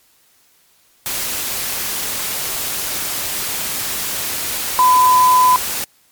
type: tone in noise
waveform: sine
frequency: 1006 Hz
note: B5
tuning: 32 cents sharp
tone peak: -8 dBFS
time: 4.79-5.56 s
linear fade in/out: 0 ms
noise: white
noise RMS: -22 dBFS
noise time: 1.06-5.84 s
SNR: +11 dB
effects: white hiss -55 dBFS RMS until 6.11 s + MP3 96 kbps